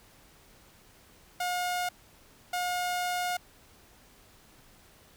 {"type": "tone bursts at uneven times", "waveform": "sawtooth", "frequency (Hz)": 717, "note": "F5", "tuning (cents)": 45, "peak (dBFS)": -25, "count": 2, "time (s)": [[1.4, 1.89], [2.53, 3.37]], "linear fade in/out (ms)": 5, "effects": ["pink hiss -58 dBFS RMS until 5.16 s"]}